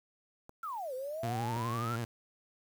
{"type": "clicks", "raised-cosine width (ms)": 1, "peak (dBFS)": [-35, -30], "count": 2, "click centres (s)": [0.494, 1.565]}
{"type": "exponential two-way sweep", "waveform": "sine", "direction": "down then up", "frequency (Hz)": [1400, 500, 1400], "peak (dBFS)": -36, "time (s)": [0.63, 1.96], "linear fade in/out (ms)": 5, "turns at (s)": 0.94}
{"type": "tone with vibrato", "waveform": "sawtooth", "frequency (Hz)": 116.54, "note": "A#2", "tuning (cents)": 0, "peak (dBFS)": -30, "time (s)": [1.23, 2.05], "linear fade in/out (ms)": 5, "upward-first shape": "triangle", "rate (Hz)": 12, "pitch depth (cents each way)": 72}
{"effects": ["9-bit"]}